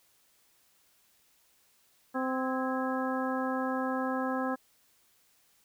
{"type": "harmonic tone with a mistuned harmonic", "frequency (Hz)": 260, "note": "C4", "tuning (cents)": -11, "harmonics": [1, 2, 3, 4, 5, 6], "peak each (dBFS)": [-32, -35, -37, -38, -39, -40], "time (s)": [2.14, 4.56], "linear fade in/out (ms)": 20, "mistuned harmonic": 6, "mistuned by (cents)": 94, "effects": ["white hiss -67 dBFS RMS until 5.64 s"]}